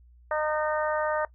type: harmonic tone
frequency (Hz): 306.1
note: D#4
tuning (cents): -28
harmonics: 2 / 3 / 4 / 5 / 6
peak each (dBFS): -27 / -31 / -33 / -35 / -37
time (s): 0.31-1.25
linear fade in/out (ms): 2
effects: noise-tail reverb RT60 0.1 s tail -19 dB re dry + added 60 Hz sine -52 dBFS peak until 1.34 s